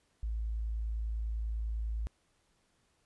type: tone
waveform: sine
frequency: 55 Hz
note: A1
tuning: in tune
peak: -32 dBFS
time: 0.23-2.07 s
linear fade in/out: 0 ms
effects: pink hiss -73 dBFS RMS until 3.05 s + resampled to 24000 Hz